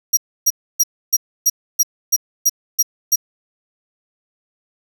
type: tone bursts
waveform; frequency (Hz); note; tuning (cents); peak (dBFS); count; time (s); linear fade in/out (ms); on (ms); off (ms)
sawtooth; 5720; F8; +41; -8; 10; 0.13-3.16; 10; 42; 290
effects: none